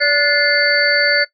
sine tone cluster, 579 / 1455 / 1743 / 2095 / 4527 Hz, D5 / F#6 / A6 / C7 / C#8, -25 / -29 / -17 / +2 / +36 cents, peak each -18 dBFS, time 0-1.25 s, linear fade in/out 20 ms, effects noise-tail reverb RT60 0.1 s tail -17 dB re dry + MP3 48 kbps

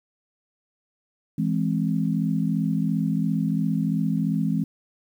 sine chord, E augmented, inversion none, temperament equal with one note detuned, 164.81 / 207.7 / 262.4 Hz, E3 / G#3 / B#3, 0 / 0 / +5 cents, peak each -24 / -25 / -27 dBFS, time 1.38-4.64 s, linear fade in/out 5 ms, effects 9-bit

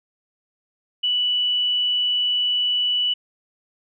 sine tone, 2960 Hz, F#7, in tune, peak -18 dBFS, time 1.03-3.14 s, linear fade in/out 10 ms, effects none

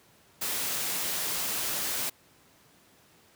white noise, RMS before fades -31 dBFS, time 0.41-2.1 s, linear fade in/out 10 ms, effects pink hiss -60 dBFS RMS until 3.35 s + high-pass 100 Hz 12 dB/octave

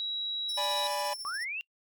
sine tone, 3876 Hz, B7, 33 cents flat, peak -31 dBFS, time 0-0.87 s, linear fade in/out 0 ms
sawtooth tone with tremolo, 5390 Hz, E8, 38 cents sharp, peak -33 dBFS, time 0.48-1.45 s, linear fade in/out 20 ms, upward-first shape triangle, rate 14 Hz, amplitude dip 65%
45% pulse chord, G# diminished, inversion second, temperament equal, 587.3 / 830.6 / 987.8 Hz, D5 / G#5 / B5, 0 / 0 / 0 cents, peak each -35 dBFS, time 0.57-1.14 s, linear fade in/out 10 ms
sine linear sweep, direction up, 1100 to 2804 Hz, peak -33 dBFS, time 1.25-1.61 s, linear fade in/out 0 ms
effects noise-tail reverb RT60 0.1 s tail -25 dB re dry

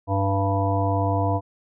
harmonic tone with a mistuned harmonic, 98 Hz, G2, in tune, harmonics 1 / 3 / 5 / 7 / 9 / 10, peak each -22 / -28 / -30 / -26 / -32 / -29 dBFS, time 0.07-1.41 s, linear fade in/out 50 ms, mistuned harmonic 1, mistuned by +21 cents, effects none

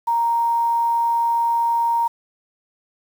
sine tone with quantisation, 932.3 Hz, A#5, in tune, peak -16 dBFS, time 0.07-2.08 s, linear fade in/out 10 ms, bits 7, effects none

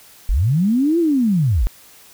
sine linear two-way sweep, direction up then down, 34.86 to 348.3 to 34.86 Hz, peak -13 dBFS, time 0.29-1.67 s, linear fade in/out 0 ms, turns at 0.99 s, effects white hiss -46 dBFS RMS until 2.13 s

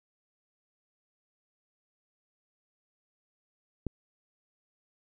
click, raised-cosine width 3 ms, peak -19 dBFS, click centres 3.867 s, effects none

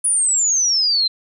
sine exponential sweep, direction down, 9956 to 4046 Hz, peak -14 dBFS, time 0.04-1.08 s, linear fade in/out 10 ms, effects none

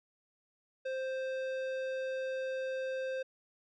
triangle tone with tanh clipping, 524 Hz, C5, 2 cents sharp, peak -36 dBFS, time 0.85-3.23 s, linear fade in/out 10 ms, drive 18 dB, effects none

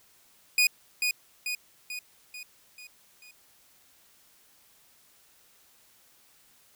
sawtooth tone with echo, 2474 Hz, D#7, 10 cents flat, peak -16 dBFS, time 0.58-0.67 s, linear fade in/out 2 ms, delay 440 ms, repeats 6, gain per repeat -5 dB, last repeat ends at 3.31 s, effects white hiss -61 dBFS RMS until 6.75 s

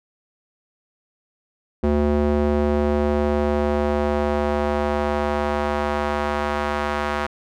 square tone with band-pass filter sweep, 73.42 Hz, D2, in tune, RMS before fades -21 dBFS, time 1.83-7.27 s, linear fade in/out 10 ms, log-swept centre 350 to 1200 Hz, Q 1, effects none

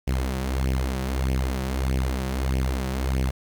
sawtooth tone with flanger, 65.41 Hz, C2, in tune, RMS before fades -25 dBFS, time 0.07-3.31 s, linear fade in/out 10 ms, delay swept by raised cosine 0.35 to 5.55 ms, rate 1.6 Hz, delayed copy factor +0.7, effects 8-bit

